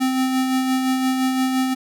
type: tone with tremolo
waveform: square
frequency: 260 Hz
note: C4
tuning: 11 cents flat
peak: -17 dBFS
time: 0-1.75 s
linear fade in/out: 20 ms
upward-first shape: sine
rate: 5.8 Hz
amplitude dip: 35%
effects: none